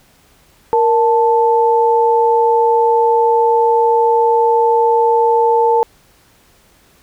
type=tone pair together; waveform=sine; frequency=466.2 / 880 Hz; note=A#4 / A5; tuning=0 / 0 cents; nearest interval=major seventh; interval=1100 cents; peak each=-12 dBFS; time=0.73-5.83 s; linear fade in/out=0 ms; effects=pink hiss -51 dBFS RMS until 7.02 s